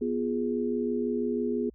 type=chord; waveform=sine; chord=F diminished; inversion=second; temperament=equal with one note detuned; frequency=245.5 / 349.2 / 415.3 Hz; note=Cb4 / F4 / Ab4; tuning=-10 / 0 / 0 cents; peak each=-29 / -33 / -30 dBFS; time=0.01-1.7 s; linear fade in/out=10 ms; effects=added 60 Hz sine -53 dBFS peak until 1.74 s